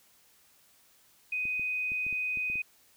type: tone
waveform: sine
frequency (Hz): 2500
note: D#7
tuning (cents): +8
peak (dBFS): -29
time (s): 1.32-2.62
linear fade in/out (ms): 5
type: clicks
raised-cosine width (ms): 3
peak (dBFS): -35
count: 8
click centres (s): 1.454 / 1.596 / 1.919 / 2.066 / 2.127 / 2.373 / 2.5 / 2.556
effects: white hiss -63 dBFS RMS until 2.96 s